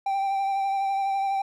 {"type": "tone with vibrato", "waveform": "triangle", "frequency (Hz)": 784, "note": "G5", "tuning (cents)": 0, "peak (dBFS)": -21, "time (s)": [0.06, 1.42], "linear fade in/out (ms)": 5, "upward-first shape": "triangle", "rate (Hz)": 12, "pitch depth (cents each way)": 25, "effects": []}